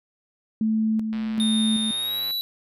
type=tone with tremolo; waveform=sine; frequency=219.3 Hz; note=A3; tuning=6 cents flat; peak=-19 dBFS; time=0.61-1.91 s; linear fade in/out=2 ms; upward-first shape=square; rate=1.3 Hz; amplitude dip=45%
type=click train; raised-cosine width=0.3 ms; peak=-25 dBFS; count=146; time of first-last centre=1.13-2.309 s; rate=123 Hz
type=tone with pitch glide; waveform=square; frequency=3653 to 3938 Hz; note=A#7 to B7; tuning=-36 to -6 cents; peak=-25 dBFS; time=1.4-2.41 s; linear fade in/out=0 ms; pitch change=+130 cents; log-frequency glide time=1.9-2.25 s
effects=none